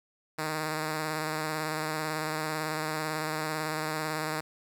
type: tone with vibrato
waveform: 5% pulse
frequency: 155.56 Hz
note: D#3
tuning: in tune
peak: -19 dBFS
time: 0.38-4.41 s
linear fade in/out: 10 ms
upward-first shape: square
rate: 18 Hz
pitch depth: 23 cents each way
effects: none